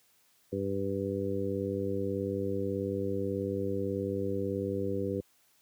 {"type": "harmonic tone", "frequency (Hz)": 98.3, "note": "G2", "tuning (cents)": 5, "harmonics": [1, 2, 3, 4, 5], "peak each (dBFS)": [-37, -37, -37, -35, -35], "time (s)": [0.52, 5.21], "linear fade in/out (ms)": 10, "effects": ["white hiss -67 dBFS RMS until 5.61 s", "high-pass 60 Hz 12 dB/octave"]}